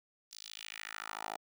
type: tone with high-pass filter sweep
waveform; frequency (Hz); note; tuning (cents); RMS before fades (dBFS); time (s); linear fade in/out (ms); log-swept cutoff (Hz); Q
10% pulse; 53.6; A1; -45; -45; 0.31-1.37; 10; 5200 to 680; 2.2
effects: none